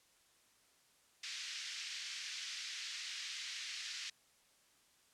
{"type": "band-pass noise", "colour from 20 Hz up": "white", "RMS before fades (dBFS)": -45, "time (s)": [1.23, 4.1], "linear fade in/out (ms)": 5, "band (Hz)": [1800, 5800], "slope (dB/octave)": 24, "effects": ["white hiss -70 dBFS RMS until 5.13 s", "low-pass 10000 Hz 12 dB/octave"]}